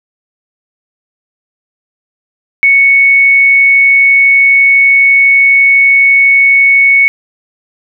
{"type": "tone", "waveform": "sine", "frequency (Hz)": 2217, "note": "C#7", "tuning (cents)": 0, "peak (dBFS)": -3, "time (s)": [2.63, 7.08], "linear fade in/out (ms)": 0, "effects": []}